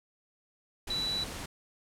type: tone in noise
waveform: sine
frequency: 3951 Hz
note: B7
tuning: in tune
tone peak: -30 dBFS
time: 0.9-1.24 s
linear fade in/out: 5 ms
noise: pink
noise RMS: -40 dBFS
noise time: 0.87-1.46 s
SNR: +7 dB
effects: low-pass 11000 Hz 12 dB/octave